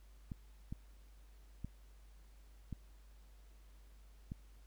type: clicks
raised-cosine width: 5 ms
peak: -30 dBFS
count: 5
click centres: 0.318 / 0.725 / 1.646 / 2.727 / 4.319 s
effects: added 50 Hz sine -57 dBFS peak until 4.66 s + pink hiss -71 dBFS RMS until 4.66 s